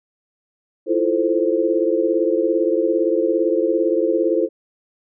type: chord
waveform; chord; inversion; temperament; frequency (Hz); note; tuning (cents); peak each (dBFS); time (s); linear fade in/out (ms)
sine; F major seventh; third; equal with one note detuned; 329.6 / 347.2 / 440 / 523.3; E4 / F4 / A4 / C5; 0 / -10 / 0 / 0; -21; 0.86-4.49; 50
effects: none